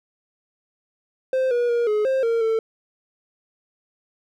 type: tone with pitch steps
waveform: triangle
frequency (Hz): 521 / 481.6 / 473.7 / 423.1 / 529 / 460.7 / 447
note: C5 / B4 / A#4 / G#4 / C5 / A#4 / A4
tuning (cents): -7 / -44 / +28 / +32 / +19 / -20 / +27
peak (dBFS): -16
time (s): 1.33-2.59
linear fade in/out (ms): 2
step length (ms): 180
effects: none